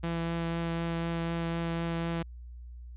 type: tone with vibrato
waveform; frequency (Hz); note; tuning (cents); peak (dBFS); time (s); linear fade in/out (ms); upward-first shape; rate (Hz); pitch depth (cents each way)
sawtooth; 167.4; E3; +27; -26; 0.03-2.23; 10; triangle; 4; 10
effects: added 60 Hz sine -42 dBFS peak until 2.96 s + resampled to 8000 Hz